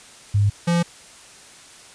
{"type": "tone pair in turn", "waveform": ["sine", "square"], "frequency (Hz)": [102, 171.54], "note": ["G#2", "F3"], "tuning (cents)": [-31, -31], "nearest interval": "major sixth", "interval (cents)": 900, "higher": "second", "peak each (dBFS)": [-14, -17], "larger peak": "first", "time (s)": [[0.34, 0.5], [0.67, 0.83]], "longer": "neither", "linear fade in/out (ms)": 10, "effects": ["white hiss -45 dBFS RMS until 1.94 s", "resampled to 22050 Hz"]}